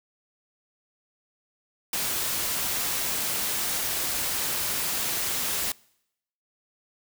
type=noise; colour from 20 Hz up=white; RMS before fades=-28 dBFS; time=1.93-5.72 s; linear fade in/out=2 ms; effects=noise-tail reverb RT60 0.8 s tail -25 dB re dry